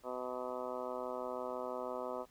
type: harmonic tone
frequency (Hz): 126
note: B2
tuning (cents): +35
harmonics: 2 / 3 / 4 / 5 / 6 / 7 / 8 / 9 / 10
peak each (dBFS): -49 / -46 / -43 / -43 / -52 / -49 / -48 / -50 / -50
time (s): 0.03-2.26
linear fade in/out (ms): 50
effects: pink hiss -67 dBFS RMS until 2.3 s